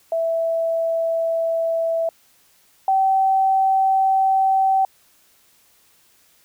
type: tone pair in turn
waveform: sine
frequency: 659.3 / 769.6 Hz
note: E5 / G5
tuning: 0 / -32 cents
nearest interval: minor third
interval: 268 cents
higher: second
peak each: -18 / -14 dBFS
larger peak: second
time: 0.12-2.09 / 2.88-4.85 s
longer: neither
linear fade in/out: 2 ms
effects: white hiss -57 dBFS RMS until 6.44 s